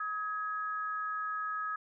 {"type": "tone pair together", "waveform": "sine", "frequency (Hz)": [1269.1, 1661.2], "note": ["D#6", "G#6"], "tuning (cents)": [34, 0], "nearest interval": "perfect fourth", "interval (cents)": 466, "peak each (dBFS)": [-34, -39], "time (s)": [0, 1.76], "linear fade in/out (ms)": 5, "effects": []}